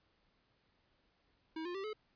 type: tone with pitch steps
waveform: square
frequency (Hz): 320 / 353 / 389.4 / 429.6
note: D#4 / F4 / G4 / A4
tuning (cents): +49 / +19 / -12 / -41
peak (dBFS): -40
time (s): 1.56-1.932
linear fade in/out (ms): 5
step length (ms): 93
effects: pink hiss -75 dBFS RMS until 2.15 s + resampled to 11025 Hz